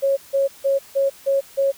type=tone bursts; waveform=sine; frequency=549 Hz; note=C#5; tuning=17 cents flat; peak=-15 dBFS; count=6; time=0.02-1.72 s; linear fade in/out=20 ms; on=150 ms; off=160 ms; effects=white hiss -46 dBFS RMS until 1.77 s